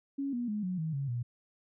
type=tone with pitch steps; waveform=sine; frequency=277.2 / 241.3 / 210.1 / 182.88 / 159.21 / 138.6 / 120.66 Hz; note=C#4 / B3 / G#3 / F#3 / D#3 / C#3 / B2; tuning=0 / -40 / +20 / -20 / +40 / 0 / -40 cents; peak=-31 dBFS; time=0.18-1.23 s; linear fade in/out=10 ms; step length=150 ms; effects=none